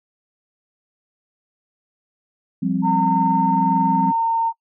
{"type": "chord", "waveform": "sine", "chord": "F suspended second", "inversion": "none", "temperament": "just", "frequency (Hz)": [174.61, 196.44, 261.9], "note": ["F3", "G3", "C4"], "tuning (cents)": [0, 4, 2], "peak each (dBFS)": -22, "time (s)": [2.62, 4.12], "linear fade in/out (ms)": 10}
{"type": "tone", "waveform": "sine", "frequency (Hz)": 913, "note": "A#5", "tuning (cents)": -36, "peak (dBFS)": -16, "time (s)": [2.82, 4.53], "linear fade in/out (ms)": 50}
{"effects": ["noise-tail reverb RT60 0.1 s tail -24 dB re dry", "tanh soft clip ceiling -4 dBFS"]}